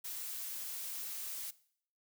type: noise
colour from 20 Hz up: blue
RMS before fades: -42 dBFS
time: 0.04-1.51 s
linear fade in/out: 10 ms
effects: noise-tail reverb RT60 0.6 s tail -19 dB re dry